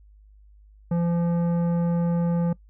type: tone with tanh clipping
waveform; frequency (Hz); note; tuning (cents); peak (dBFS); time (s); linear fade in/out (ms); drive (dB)
sine; 171.1; F3; -35; -22; 0.91-2.53; 5; 12
effects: noise-tail reverb RT60 0.1 s tail -21 dB re dry + added 51 Hz sine -49 dBFS peak until 2.69 s